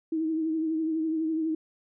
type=tone with vibrato; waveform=sine; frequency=319 Hz; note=D#4; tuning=43 cents sharp; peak=-25 dBFS; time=0.12-1.55 s; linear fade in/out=5 ms; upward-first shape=triangle; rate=12 Hz; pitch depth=49 cents each way; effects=none